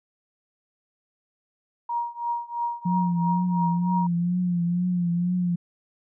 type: tone with tremolo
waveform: sine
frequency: 946 Hz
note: A#5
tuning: 25 cents sharp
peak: -22 dBFS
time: 1.89-4.07 s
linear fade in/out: 5 ms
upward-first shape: triangle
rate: 3 Hz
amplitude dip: 95%
type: tone with vibrato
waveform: sine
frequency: 176.1 Hz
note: F3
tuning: 15 cents sharp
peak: -21 dBFS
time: 2.85-5.56 s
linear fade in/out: 10 ms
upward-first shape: triangle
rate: 2.1 Hz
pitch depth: 56 cents each way
effects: none